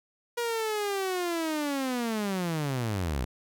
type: linear sweep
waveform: sawtooth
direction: down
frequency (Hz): 480 to 56.8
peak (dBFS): -24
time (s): 0.37-3.25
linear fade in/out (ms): 10
effects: none